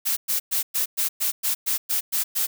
blue noise bursts, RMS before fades -23 dBFS, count 11, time 0.05-2.47 s, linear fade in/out 20 ms, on 120 ms, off 110 ms, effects none

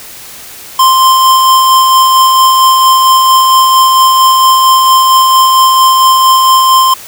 square tone with tremolo, 1046.5 Hz, C6, in tune, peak -3 dBFS, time 0.79-6.94 s, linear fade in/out 5 ms, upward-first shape sine, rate 4.4 Hz, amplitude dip 25%, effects white hiss -29 dBFS RMS until 7.07 s

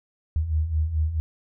sine beating tone pair, 75 / 79.6 Hz, D2 / D#2, +37 / +40 cents, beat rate 4.6 Hz, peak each -28 / -22 dBFS, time 0.36-1.2 s, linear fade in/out 0 ms, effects none

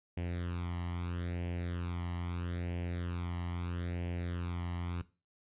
sawtooth tone with flanger, 87.31 Hz, F2, in tune, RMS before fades -37 dBFS, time 0.17-5.02 s, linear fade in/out 5 ms, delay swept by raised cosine 0.4 to 1 ms, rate 0.77 Hz, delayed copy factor +0.7, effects noise-tail reverb RT60 0.3 s tail -17 dB re dry + resampled to 8000 Hz

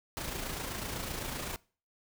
pink noise with amplitude modulation, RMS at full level -36 dBFS, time 0.17-1.56 s, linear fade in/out 0 ms, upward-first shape sine, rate 27.9 Hz, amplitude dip 45%, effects noise-tail reverb RT60 0.4 s tail -23 dB re dry

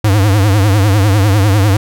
square tone with vibrato, 101 Hz, G#2, 48 cents flat, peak -8 dBFS, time 0.04-1.77 s, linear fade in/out 5 ms, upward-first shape triangle, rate 10 Hz, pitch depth 160 cents each way, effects none

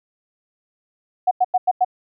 sine tone bursts, 736 Hz, F#5, 9 cents flat, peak -12 dBFS, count 5, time 1.27-1.848 s, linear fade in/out 10 ms, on 42 ms, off 92 ms, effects none

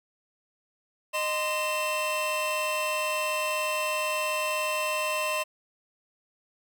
45% pulse tone cluster, 616 / 1039 / 2683 Hz, D#5 / C6 / E7, -17 / -12 / +30 cents, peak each -31 dBFS, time 1.13-5.44 s, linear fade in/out 20 ms, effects none

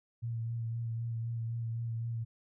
sine tone with vibrato, 115.4 Hz, A#2, 17 cents flat, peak -33 dBFS, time 0.22-2.25 s, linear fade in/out 20 ms, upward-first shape sine, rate 3.9 Hz, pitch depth 24 cents each way, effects none

